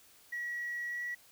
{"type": "tone with pitch glide", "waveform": "sine", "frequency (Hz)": [1921, 1934.4], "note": ["B6", "B6"], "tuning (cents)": [-48, -36], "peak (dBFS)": -34, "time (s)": [0.32, 1.15], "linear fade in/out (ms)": 10, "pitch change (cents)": 12, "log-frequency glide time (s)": [0.87, 1.02], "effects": ["tanh soft clip ceiling -31 dBFS", "white hiss -61 dBFS RMS until 1.31 s"]}